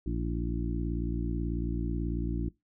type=harmonic tone with a mistuned harmonic; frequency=58.27 Hz; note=A#1; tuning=in tune; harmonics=1 / 2 / 3 / 4 / 5 / 6; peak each=-32 / -37 / -37 / -40 / -37 / -40 dBFS; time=0.06-2.49 s; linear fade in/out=5 ms; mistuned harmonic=6; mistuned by=-52 cents; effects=noise-tail reverb RT60 0.2 s tail -22 dB re dry